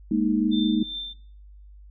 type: chord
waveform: sine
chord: Ab suspended second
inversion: none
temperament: equal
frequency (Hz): 207.7 / 233.1 / 311.1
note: Ab3 / Bb3 / Eb4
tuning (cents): 0 / 0 / 0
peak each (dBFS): -24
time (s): 0.11-0.83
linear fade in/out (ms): 5
type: tone with tremolo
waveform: sine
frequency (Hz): 3569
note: A7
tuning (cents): +24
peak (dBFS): -29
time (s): 0.51-1.14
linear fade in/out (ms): 20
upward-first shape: triangle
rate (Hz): 2.7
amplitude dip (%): 75
effects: noise-tail reverb RT60 0.9 s tail -26 dB re dry + added 50 Hz sine -44 dBFS peak until 1.9 s